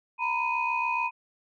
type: tone cluster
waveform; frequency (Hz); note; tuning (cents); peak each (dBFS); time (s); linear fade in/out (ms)
sine; 930 / 997 / 2495; A#5 / B5 / D#7; -4 / +16 / +4; -29; 0.18-1.11; 50
effects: tanh soft clip ceiling -15 dBFS